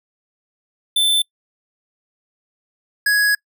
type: tone pair in turn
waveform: square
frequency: 3535 / 1668.3 Hz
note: A7 / G#6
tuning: +7 / +7 cents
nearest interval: octave + minor second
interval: 1300 cents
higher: first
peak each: -14 dBFS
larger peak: neither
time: 0.96-1.22 / 3.06-3.35 s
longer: second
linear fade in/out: 5 ms
effects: noise-tail reverb RT60 0.1 s tail -26 dB re dry